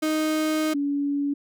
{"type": "tone pair in turn", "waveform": ["35% pulse", "sine"], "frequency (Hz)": [311.1, 284.4], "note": ["D#4", "C#4"], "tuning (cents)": [0, 45], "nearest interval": "major second", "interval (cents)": 155, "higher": "first", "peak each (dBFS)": [-20, -22], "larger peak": "first", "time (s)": [[0.02, 0.74], [0.74, 1.34]], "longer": "first", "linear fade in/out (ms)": 10, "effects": []}